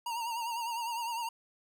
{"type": "tone with vibrato", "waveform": "square", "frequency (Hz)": 930, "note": "A#5", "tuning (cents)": -4, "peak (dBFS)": -34, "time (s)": [0.06, 1.29], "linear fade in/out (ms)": 5, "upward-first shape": "triangle", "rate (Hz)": 9.9, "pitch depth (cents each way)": 74, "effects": []}